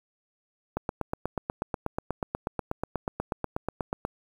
click train, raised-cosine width 1 ms, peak -14 dBFS, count 28, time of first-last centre 0.77-4.051 s, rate 8.23 Hz, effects 8-bit

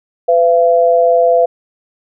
sine tone pair together, 504 / 679.5 Hz, B4 / F5, +35 / -48 cents, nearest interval perfect fourth, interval 517 cents, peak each -10 dBFS, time 0.28-1.46 s, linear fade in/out 10 ms, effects none

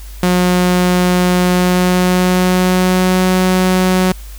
sawtooth tone with pitch glide, 180 to 184.74 Hz, F#3 to F#3, -47 to -2 cents, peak -6 dBFS, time 0.23-4.12 s, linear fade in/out 2 ms, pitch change +45 cents, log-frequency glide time 1.42-3.27 s, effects added 50 Hz sine -28 dBFS peak until 4.38 s + white hiss -40 dBFS RMS until 4.38 s

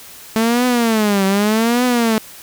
sawtooth tone with vibrato, 219.5 Hz, A3, 4 cents flat, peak -9 dBFS, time 0.36-2.18 s, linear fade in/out 0 ms, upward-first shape triangle, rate 0.84 Hz, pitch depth 240 cents each way, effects white hiss -38 dBFS RMS until 2.42 s

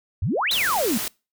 sine exponential two-way sweep, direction up then down, 74.3 to 4199 to 198.9 Hz, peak -20 dBFS, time 0.22-0.98 s, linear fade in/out 5 ms, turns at 0.52 s
white noise, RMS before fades -28 dBFS, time 0.51-1.08 s, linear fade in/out 2 ms
effects noise-tail reverb RT60 0.3 s tail -25 dB re dry

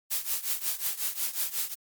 blue noise with tremolo, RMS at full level -27 dBFS, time 0.1-1.75 s, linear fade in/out 20 ms, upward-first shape triangle, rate 5.5 Hz, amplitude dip 90%, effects Opus 48 kbps

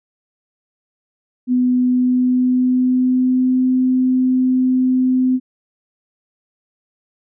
sine tone with pitch glide, 250 to 256 Hz, B3 to C4, +21 to -38 cents, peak -12 dBFS, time 1.47-5.4 s, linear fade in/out 50 ms, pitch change +41 cents, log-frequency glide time 1.75-3.66 s, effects none

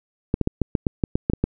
clicks, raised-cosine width 3 ms, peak -6 dBFS, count 11, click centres 0.341 / 0.413 / 0.474 / 0.617 / 0.752 / 0.868 / 1.038 / 1.155 / 1.299 / 1.335 / 1.44 s, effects none

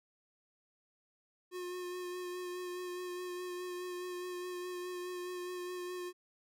square tone with vibrato, 359.5 Hz, F#4, 50 cents flat, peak -40 dBFS, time 1.51-6.13 s, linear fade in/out 50 ms, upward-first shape sine, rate 4.8 Hz, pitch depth 19 cents each way, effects none

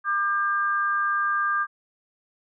sine tone pair together, 1196.8 / 1600 Hz, D6 / G6, +32 / +35 cents, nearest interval perfect fourth, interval 503 cents, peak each -23 / -25 dBFS, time 0.04-1.67 s, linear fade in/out 50 ms, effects none

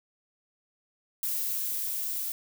violet noise with level ramp, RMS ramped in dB -30 to -33 dBFS, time 1.23-2.32 s, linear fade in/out 0 ms, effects none

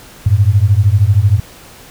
sine beating tone pair, 95 / 108 Hz, F#2 / A2, +46 / -32 cents, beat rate 13 Hz, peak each -10 dBFS, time 0.26-1.4 s, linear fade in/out 5 ms, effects pink hiss -38 dBFS RMS until 1.9 s

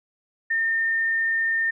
sine tone, 1815 Hz, A#6, 47 cents flat, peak -20 dBFS, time 0.5-1.71 s, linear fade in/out 10 ms, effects none

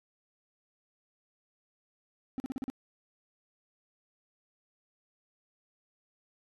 triangle tone bursts, 261.6 Hz, C4, in tune, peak -30 dBFS, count 6, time 2.38-2.7 s, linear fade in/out 0 ms, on 20 ms, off 40 ms, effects resampled to 32000 Hz

